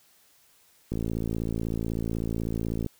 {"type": "click train", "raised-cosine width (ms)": 3, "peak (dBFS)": -17, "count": 110, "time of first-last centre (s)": [0.92, 2.863], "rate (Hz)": 56.1, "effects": ["white hiss -61 dBFS RMS until 2.99 s"]}